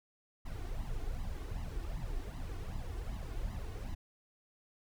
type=noise with flanger; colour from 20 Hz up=brown; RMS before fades=-39 dBFS; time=0.45-3.95 s; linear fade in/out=10 ms; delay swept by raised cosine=0.99 to 2.79 ms; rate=2.6 Hz; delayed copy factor=+0.75; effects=none